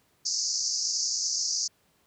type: band-pass noise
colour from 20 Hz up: pink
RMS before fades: -29 dBFS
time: 0.25-1.68 s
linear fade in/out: 10 ms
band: 4700 to 6800 Hz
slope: 96 dB/octave
effects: pink hiss -67 dBFS RMS until 2.06 s + high-pass 80 Hz 12 dB/octave